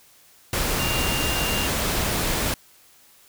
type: tone in noise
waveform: sine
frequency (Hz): 2793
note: F7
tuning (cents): -1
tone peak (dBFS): -28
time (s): 0.79-1.67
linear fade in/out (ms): 2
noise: pink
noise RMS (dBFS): -24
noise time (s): 0.53-2.54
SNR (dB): -7
effects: white hiss -54 dBFS RMS until 3.28 s